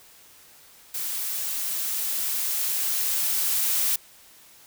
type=noise with level ramp; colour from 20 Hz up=blue; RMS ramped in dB=-30 to -23 dBFS; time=0.94-3.96 s; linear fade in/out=5 ms; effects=white hiss -52 dBFS RMS until 4.66 s